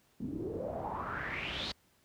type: noise with low-pass filter sweep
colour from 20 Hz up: pink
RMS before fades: -38 dBFS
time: 0.2-1.72 s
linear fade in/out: 5 ms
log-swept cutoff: 230 to 4400 Hz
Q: 5.8
effects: pink hiss -69 dBFS RMS until 2.04 s + high-pass 60 Hz 12 dB/octave